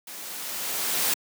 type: noise with level ramp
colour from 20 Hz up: white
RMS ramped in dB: -40 to -23 dBFS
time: 0.07-1.14 s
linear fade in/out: 5 ms
effects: high-pass 200 Hz 12 dB/octave